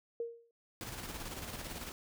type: tone with exponential decay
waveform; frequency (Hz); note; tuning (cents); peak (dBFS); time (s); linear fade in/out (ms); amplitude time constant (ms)
sine; 466.2; A#4; 0; -32; 0.2-0.51; 2; 67
type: noise with tremolo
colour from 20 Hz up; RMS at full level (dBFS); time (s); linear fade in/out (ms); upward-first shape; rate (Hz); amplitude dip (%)
pink; -42; 0.81-1.92; 0; square; 18; 40
effects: none